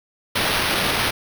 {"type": "noise with sample-and-hold", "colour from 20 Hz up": "white", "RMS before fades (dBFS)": -21, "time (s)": [0.35, 1.11], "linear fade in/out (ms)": 10, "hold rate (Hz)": 7350, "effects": []}